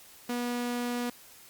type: tone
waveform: sawtooth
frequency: 242.5 Hz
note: B3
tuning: 31 cents flat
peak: -26 dBFS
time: 0.29-1.1 s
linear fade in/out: 5 ms
effects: white hiss -53 dBFS RMS until 1.49 s + Opus 48 kbps